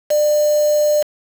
sine tone with quantisation, 598 Hz, D5, 31 cents sharp, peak -12 dBFS, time 0.1-1.03 s, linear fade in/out 10 ms, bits 4, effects none

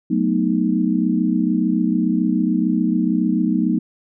sine chord, B dominant seventh, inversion second, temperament equal, 185 / 220 / 246.9 / 311.1 Hz, F#3 / A3 / B3 / D#4, 0 / 0 / 0 / 0 cents, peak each -21 dBFS, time 0.1-3.79 s, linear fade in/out 10 ms, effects none

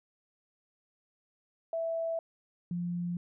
sine tone pair in turn, 659.3 / 174.63 Hz, E5 / F3, 0 / 0 cents, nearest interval octave + major seventh, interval 2300 cents, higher first, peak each -30 / -31 dBFS, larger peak first, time 1.73-2.19 / 2.71-3.17 s, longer neither, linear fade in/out 2 ms, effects none

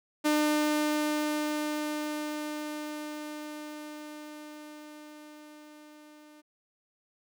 sawtooth tone with level ramp, 301.2 Hz, D4, 44 cents sharp, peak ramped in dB -19 to -48 dBFS, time 0.24-6.42 s, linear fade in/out 20 ms, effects none

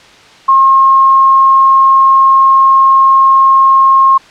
sine tone, 1074 Hz, C6, 45 cents sharp, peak -3 dBFS, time 0.48-4.18 s, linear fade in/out 10 ms, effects white hiss -38 dBFS RMS until 4.3 s + low-pass 4000 Hz 12 dB/octave

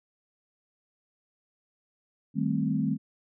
sine chord, A half-diminished seventh, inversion second, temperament equal, 155.56 / 196 / 220 / 261.6 Hz, Eb3 / G3 / A3 / C4, 0 / 0 / 0 / 0 cents, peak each -30 dBFS, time 2.34-2.98 s, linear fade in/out 50 ms, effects none

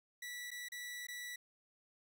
sawtooth tone with dropouts, 1955 Hz, B6, 18 cents flat, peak -40 dBFS, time 0.22-1.36 s, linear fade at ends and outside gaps 5 ms, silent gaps 0.506-0.514 / 0.686-0.719 / 1.069-1.084 s, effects none

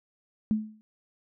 sine tone with exponential decay, 215.7 Hz, A3, 34 cents flat, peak -19 dBFS, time 0.51-0.81 s, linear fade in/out 0 ms, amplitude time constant 65 ms, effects none

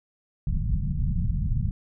pink low-pass noise, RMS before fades -25 dBFS, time 0.47-1.71 s, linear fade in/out 2 ms, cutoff 190 Hz, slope 48 dB/octave, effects none

